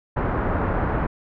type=low-pass noise; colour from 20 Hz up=pink; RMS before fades=-23 dBFS; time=0.16-1.07 s; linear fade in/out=10 ms; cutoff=1500 Hz; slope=24 dB/octave; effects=none